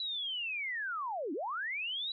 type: linear two-way sweep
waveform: sine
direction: down then up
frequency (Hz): 3978 to 261.6 to 3978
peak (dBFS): -34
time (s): 0-2.12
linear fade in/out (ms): 2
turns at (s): 1.33
effects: none